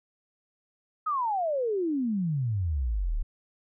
sine exponential sweep, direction down, 1294 to 32.88 Hz, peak -25 dBFS, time 1.06-3.23 s, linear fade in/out 10 ms, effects none

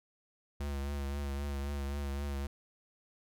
square tone with vibrato, 70.4 Hz, C#2, 27 cents sharp, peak -35 dBFS, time 0.6-2.47 s, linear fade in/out 5 ms, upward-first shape triangle, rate 3.8 Hz, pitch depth 45 cents each way, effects none

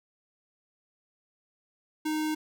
square tone, 309.2 Hz, D#4, 11 cents flat, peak -28 dBFS, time 2.05-2.35 s, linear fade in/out 10 ms, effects none

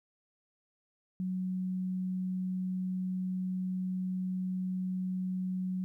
sine tone, 185 Hz, F#3, in tune, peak -31 dBFS, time 1.2-5.84 s, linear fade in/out 0 ms, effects 12-bit

